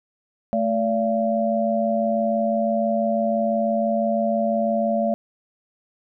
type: tone cluster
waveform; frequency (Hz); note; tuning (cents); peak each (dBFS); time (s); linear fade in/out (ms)
sine; 219.8 / 575 / 681; A3 / D5 / F5; -2 / -37 / -44; -23; 0.53-5.14; 0
effects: none